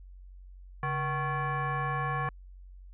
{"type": "tone with frequency modulation", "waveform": "sine", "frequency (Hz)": 479.4, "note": "A#4", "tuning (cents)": 48, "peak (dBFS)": -28, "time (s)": [0.83, 2.29], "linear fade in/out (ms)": 2, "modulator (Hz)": 620, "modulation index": 2, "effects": ["added 46 Hz sine -46 dBFS peak until 2.93 s"]}